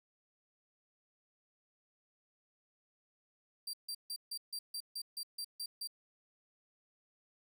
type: tone bursts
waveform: sawtooth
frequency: 4710 Hz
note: D8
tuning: 4 cents sharp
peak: -36 dBFS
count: 11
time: 3.67-5.874 s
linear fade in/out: 5 ms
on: 64 ms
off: 150 ms
effects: none